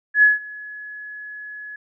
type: tone with ADSR envelope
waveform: sine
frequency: 1695 Hz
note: G#6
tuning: 35 cents sharp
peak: -8 dBFS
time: 0.14-1.76 s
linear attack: 87 ms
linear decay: 160 ms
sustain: -24 dB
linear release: 4 ms
effects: none